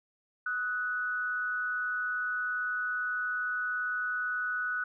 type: tone pair together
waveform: sine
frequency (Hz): 1266 / 1483.6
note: D#6 / F#6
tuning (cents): +30 / +4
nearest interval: minor third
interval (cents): 274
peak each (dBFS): -38 / -30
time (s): 0.46-4.84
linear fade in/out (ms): 5
effects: none